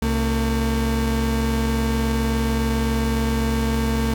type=tone pair together; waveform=35% pulse; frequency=67.4 / 226.1 Hz; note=C#2 / A3; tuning=-48 / +47 cents; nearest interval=octave + major sixth; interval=2095 cents; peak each=-20 dBFS; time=0.02-4.14 s; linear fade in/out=5 ms; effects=none